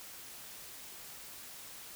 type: silence
effects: white hiss -49 dBFS RMS until 1.95 s